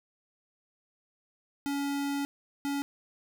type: tone bursts at uneven times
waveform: square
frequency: 281.8 Hz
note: C#4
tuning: 29 cents sharp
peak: -30 dBFS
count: 2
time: 1.66-2.25 / 2.65-2.82 s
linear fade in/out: 0 ms
effects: none